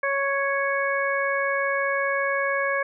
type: harmonic tone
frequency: 554.4 Hz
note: C#5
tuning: in tune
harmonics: 1 / 2 / 3 / 4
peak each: -26 / -28 / -26 / -30 dBFS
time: 0.03-2.83 s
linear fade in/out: 5 ms
effects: none